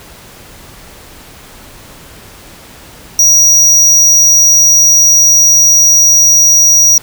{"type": "tone", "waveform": "square", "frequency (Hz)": 5770, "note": "F#8", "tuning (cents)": -44, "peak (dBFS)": -4, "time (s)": [3.19, 6.98], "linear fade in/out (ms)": 2, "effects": ["pink hiss -35 dBFS RMS until 7.02 s"]}